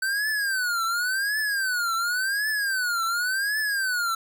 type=tone with vibrato; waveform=square; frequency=1527 Hz; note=G6; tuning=46 cents flat; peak=-24 dBFS; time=0.02-4.15 s; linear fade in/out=5 ms; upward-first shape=triangle; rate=0.91 Hz; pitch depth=240 cents each way; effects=none